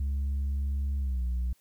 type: tone with pitch glide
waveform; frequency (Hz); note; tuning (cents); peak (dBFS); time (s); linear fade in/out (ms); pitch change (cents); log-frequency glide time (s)
sine; 69.3 to 61.38; C#2 to B1; 0 to -10; -24; 0-1.53; 5; -210; 0.98-1.23
effects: tanh soft clip ceiling -26 dBFS + white hiss -67 dBFS RMS until 1.6 s